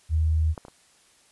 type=tone; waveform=sine; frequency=79.1 Hz; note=D#2; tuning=29 cents sharp; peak=-19 dBFS; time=0.09-0.55 s; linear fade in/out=50 ms
type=clicks; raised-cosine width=1 ms; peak=-22 / -28 / -30 dBFS; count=3; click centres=0.578 / 0.651 / 0.683 s
effects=white hiss -59 dBFS RMS until 1.31 s + resampled to 24000 Hz